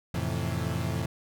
35% pulse chord, F major seventh, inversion none, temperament equal, 87.31 / 110 / 130.81 / 164.81 Hz, F2 / A2 / C3 / E3, 0 / 0 / 0 / 0 cents, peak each -32 dBFS, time 0.14-1.06 s, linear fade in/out 5 ms, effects none

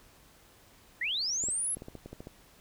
sine linear sweep, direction up, 1804 to 11175 Hz, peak -29 dBFS, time 1.01-1.75 s, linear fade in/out 5 ms
clicks, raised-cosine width 2 ms, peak -29 dBFS, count 10, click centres 1.438 / 1.486 / 1.77 / 1.821 / 1.884 / 1.953 / 2.06 / 2.13 / 2.205 / 2.271 s
effects pink hiss -59 dBFS RMS until 2.6 s

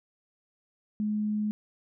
sine tone, 211.3 Hz, G#3, 30 cents sharp, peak -26 dBFS, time 1-1.51 s, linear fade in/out 0 ms, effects none

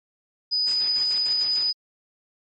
sine tone, 4978 Hz, D#8, in tune, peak -20 dBFS, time 0.51-1.73 s, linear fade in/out 20 ms
white noise with tremolo, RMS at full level -36 dBFS, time 0.66-1.71 s, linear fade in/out 20 ms, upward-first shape square, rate 6.7 Hz, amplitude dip 50%
effects MP3 32 kbps

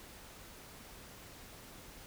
silence, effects pink hiss -53 dBFS RMS until 2.06 s

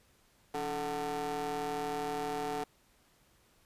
30% pulse ring-modulated tone, 152.2 Hz, D#3, 38 cents flat, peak -28 dBFS, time 0.54-2.64 s, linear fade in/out 5 ms, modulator 589 Hz, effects pink hiss -67 dBFS RMS until 3.65 s + resampled to 32000 Hz

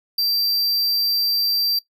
square tone, 4699 Hz, D8, in tune, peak -18 dBFS, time 0.18-1.79 s, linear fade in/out 5 ms, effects noise-tail reverb RT60 0.1 s tail -17 dB re dry

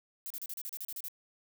violet noise bursts, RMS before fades -40 dBFS, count 11, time 0.26-1.083 s, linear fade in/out 0 ms, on 43 ms, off 35 ms, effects none

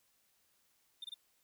triangle tone bursts, 3600 Hz, A7, 39 cents sharp, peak -40 dBFS, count 3, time 1.02-1.142 s, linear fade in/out 5 ms, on 24 ms, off 25 ms, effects white hiss -74 dBFS RMS until 1.43 s

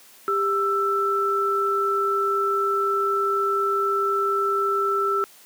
sine tone pair together, 397.7 / 1328 Hz, G4 / E6, +25 / +12 cents, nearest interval octave + major sixth, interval 2087 cents, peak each -24 / -21 dBFS, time 0.28-5.24 s, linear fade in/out 0 ms, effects white hiss -50 dBFS RMS until 5.45 s + high-pass 200 Hz 12 dB/octave

